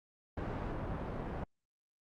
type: low-pass noise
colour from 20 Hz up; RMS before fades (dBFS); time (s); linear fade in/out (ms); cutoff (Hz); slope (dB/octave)
pink; -39; 0.37-1.44; 5; 1100; 12
effects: Opus 48 kbps